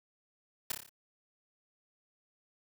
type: noise with echo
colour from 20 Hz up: white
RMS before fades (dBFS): -33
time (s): 0.7-0.72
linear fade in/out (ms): 5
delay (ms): 29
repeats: 6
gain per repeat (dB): -4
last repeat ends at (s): 0.894
effects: none